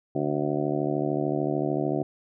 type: harmonic tone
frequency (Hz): 73.42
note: D2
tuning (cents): 0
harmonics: 2 / 3 / 4 / 5 / 6 / 7 / 8 / 9 / 10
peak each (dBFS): -31 / -36 / -29 / -29 / -41 / -36 / -36 / -33 / -37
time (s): 0.15-2.03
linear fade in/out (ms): 5
effects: none